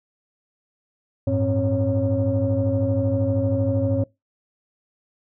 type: tone cluster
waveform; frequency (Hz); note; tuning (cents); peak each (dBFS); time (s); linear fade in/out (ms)
sine; 96.9 / 109.7 / 267.3 / 551; G2 / A2 / C4 / C#5; -20 / -5 / +37 / -11; -23; 1.27-4.04; 5
effects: noise-tail reverb RT60 0.2 s tail -22 dB re dry + tanh soft clip ceiling -12 dBFS